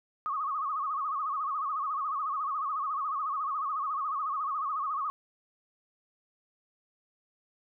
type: tone with vibrato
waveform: sine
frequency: 1174.7 Hz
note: D6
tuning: in tune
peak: -29 dBFS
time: 0.26-5.1 s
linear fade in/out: 0 ms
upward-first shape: sine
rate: 14 Hz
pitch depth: 140 cents each way
effects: none